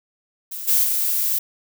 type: noise with level steps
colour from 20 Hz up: violet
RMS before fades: -31 / -17 / -21 dBFS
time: 0.51-1.39 s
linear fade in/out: 10 ms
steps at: 0.67 / 0.83 s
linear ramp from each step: 20 ms
effects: none